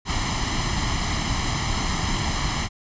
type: noise with comb filter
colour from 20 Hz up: pink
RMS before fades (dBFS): -24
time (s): 0.05-2.69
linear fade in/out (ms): 50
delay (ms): 0.98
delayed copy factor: +0.7
effects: resampled to 16000 Hz